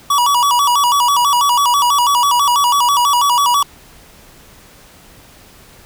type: tone with vibrato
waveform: square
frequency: 1049 Hz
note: C6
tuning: 4 cents sharp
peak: -11 dBFS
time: 0.1-3.63 s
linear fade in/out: 5 ms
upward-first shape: square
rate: 6.1 Hz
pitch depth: 140 cents each way
effects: pink hiss -43 dBFS RMS until 5.85 s